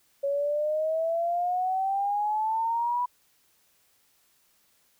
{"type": "exponential sweep", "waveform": "sine", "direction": "up", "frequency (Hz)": [554.4, 987.8], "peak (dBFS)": -24, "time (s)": [0.23, 3.06], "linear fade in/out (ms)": 10, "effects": ["white hiss -66 dBFS RMS until 4.99 s"]}